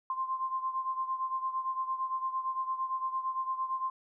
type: beating tone pair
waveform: sine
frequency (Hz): 1046.5 / 1055.3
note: C6 / C6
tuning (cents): 0 / +14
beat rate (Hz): 8.8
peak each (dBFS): -32 / -37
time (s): 0.1-3.9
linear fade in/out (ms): 2
effects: none